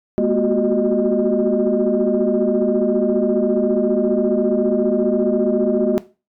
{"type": "tone cluster", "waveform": "sine", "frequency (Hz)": [210.2, 239.7, 363.8, 378.5, 614], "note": ["G#3", "A#3", "F#4", "F#4", "D#5"], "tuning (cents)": [21, 48, -29, 39, -23], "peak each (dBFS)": -20, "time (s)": [0.18, 5.98], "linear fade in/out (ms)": 0, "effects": ["noise-tail reverb RT60 0.3 s tail -17 dB re dry", "tanh soft clip ceiling -7 dBFS"]}